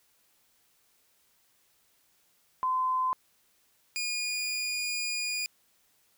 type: tone pair in turn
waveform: sine / 20% pulse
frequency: 1027 / 2443 Hz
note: C6 / D#7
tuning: -33 / -32 cents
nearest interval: octave + minor third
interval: 1501 cents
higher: second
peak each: -25 dBFS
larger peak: neither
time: 2.63-3.13 / 3.96-5.46 s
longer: second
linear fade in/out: 0 ms
effects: white hiss -68 dBFS RMS until 6.17 s